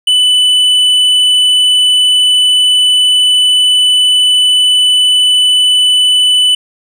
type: tone with hard clipping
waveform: sine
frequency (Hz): 2991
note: F#7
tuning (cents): +18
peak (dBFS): -7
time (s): 0.07-6.55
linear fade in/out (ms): 5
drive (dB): 5
effects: none